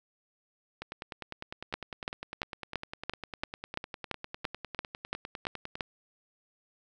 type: two click trains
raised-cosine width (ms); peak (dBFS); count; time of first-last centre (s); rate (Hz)
0.3; -15 / -22; 13 / 50; 1.74-5.808 / 0.82-5.755; 2.95 / 9.93
effects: none